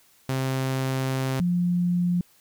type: tone pair in turn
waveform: sawtooth / sine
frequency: 132.1 / 176.33 Hz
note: C3 / F3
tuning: +17 / +17 cents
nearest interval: perfect fourth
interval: 500 cents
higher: second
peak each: -20 dBFS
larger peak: neither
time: 0.29-1.4 / 1.4-2.21 s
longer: first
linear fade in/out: 2 ms
effects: white hiss -59 dBFS RMS until 2.4 s